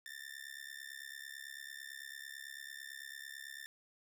sawtooth tone with amplitude modulation, 1790 Hz, A6, 29 cents sharp, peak -39 dBFS, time 0.06-3.66 s, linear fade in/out 0 ms, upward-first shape sine, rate 69 Hz, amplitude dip 95%, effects none

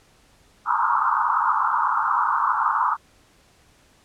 pink band-pass noise, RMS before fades -21 dBFS, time 0.65-2.97 s, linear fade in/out 50 ms, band 870 to 1400 Hz, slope 96 dB/octave, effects pink hiss -57 dBFS RMS until 4.04 s + low-pass 10000 Hz 12 dB/octave

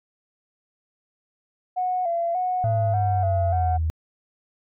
sine tone with vibrato, 706 Hz, F5, 19 cents sharp, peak -21 dBFS, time 1.76-3.78 s, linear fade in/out 20 ms, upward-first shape square, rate 1.7 Hz, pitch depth 64 cents each way
sine exponential sweep, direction down, 112 to 78.5 Hz, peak -20 dBFS, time 2.64-3.9 s, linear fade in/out 0 ms
effects tanh soft clip ceiling -13 dBFS

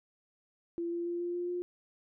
sine tone with pitch steps, 340.5 / 343.3 / 346.1 / 348.9 / 351.7 / 354.5 Hz, F4 / F4 / F4 / F4 / F4 / F4, -44 / -30 / -16 / -2 / +12 / +26 cents, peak -32 dBFS, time 0.78-1.62 s, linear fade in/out 0 ms, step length 140 ms, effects none

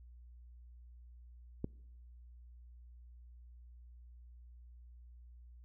click, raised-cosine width 3 ms, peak -23 dBFS, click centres 1.644 s, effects noise-tail reverb RT60 0.9 s tail -26 dB re dry + added 60 Hz sine -53 dBFS peak until 5.64 s

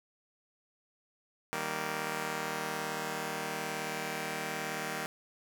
5% pulse chord, Eb major, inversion none, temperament just, 155.56 / 194.45 / 233.3 Hz, Eb3 / G3 / Bb3, 0 / -14 / +2 cents, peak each -28 dBFS, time 1.53-5.06 s, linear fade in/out 0 ms, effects none

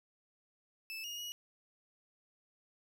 30% pulse tone with pitch steps, 2627 / 2859 / 2903 Hz, E7 / F7 / F#7, -7 / +40 / -34 cents, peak -38 dBFS, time 0.9-1.32 s, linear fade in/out 0 ms, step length 140 ms, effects none

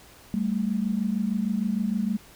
sine tone pair together, 196 / 222.5 Hz, G3 / A3, 0 / +20 cents, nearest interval major second, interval 220 cents, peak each -26 dBFS, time 0.34-2.17 s, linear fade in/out 0 ms, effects pink hiss -51 dBFS RMS until 2.35 s

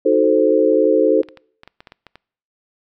sine chord, D# diminished seventh, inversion none, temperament equal with one note detuned, 311.1 / 368.1 / 440 / 523.3 Hz, D#4 / F#4 / A4 / C5, 0 / -9 / 0 / 0 cents, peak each -18 / -19 / -15 / -16 dBFS, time 0.05-1.22 s, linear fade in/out 10 ms
clicks, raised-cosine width 0.3 ms, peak -23 dBFS, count 10, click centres 1.233 / 1.287 / 1.373 / 1.634 / 1.676 / 1.805 / 1.872 / 1.921 / 2.067 / 2.156 s
effects noise-tail reverb RT60 0.6 s tail -25 dB re dry

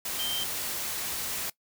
sine tone in noise, 3136 Hz, G7, in tune, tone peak -30 dBFS, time 0.19-0.44 s, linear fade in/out 5 ms, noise white, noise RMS -33 dBFS, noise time 0.05-1.5 s, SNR 0 dB, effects noise-tail reverb RT60 0.1 s tail -20 dB re dry

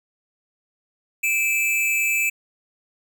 square tone pair together, 2349 / 2600 Hz, D7 / E7, 0 / -24 cents, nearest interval major second, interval 176 cents, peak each -23 / -22 dBFS, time 1.23-2.3 s, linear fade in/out 10 ms, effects none

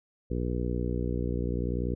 harmonic tone, 60.5 Hz, B1, 35 cents flat, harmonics 1 / 2 / 3 / 4 / 5 / 6 / 7 / 8, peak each -31 / -34 / -36 / -37 / -38 / -39 / -39 / -40 dBFS, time 0.3-1.95 s, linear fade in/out 10 ms, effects none

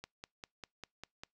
click train, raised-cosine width 0.2 ms, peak -27 dBFS, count 7, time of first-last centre 0.04-1.235 s, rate 5.02 Hz, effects noise-tail reverb RT60 0.2 s tail -26 dB re dry

